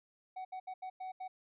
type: tone bursts at uneven times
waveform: triangle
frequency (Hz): 749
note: F#5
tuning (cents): +21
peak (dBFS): -38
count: 6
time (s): 0.36-0.45 / 0.52-0.6 / 0.67-0.74 / 0.82-0.9 / 1-1.12 / 1.2-1.28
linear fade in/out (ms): 10
effects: resampled to 8000 Hz